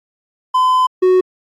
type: tone pair in turn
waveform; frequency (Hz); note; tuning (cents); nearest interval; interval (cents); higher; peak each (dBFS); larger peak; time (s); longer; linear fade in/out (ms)
triangle; 1019 / 369.3; C6 / F#4; -46 / -3; octave + tritone; 1757; first; -8 / -6; second; 0.54-0.87 / 1.02-1.21; first; 10
effects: AAC 64 kbps